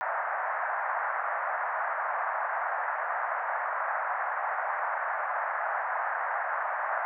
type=band-pass noise; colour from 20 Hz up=pink; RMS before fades=-31 dBFS; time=0.01-7.05 s; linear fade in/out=0 ms; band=650 to 1800 Hz; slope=48 dB/octave; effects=none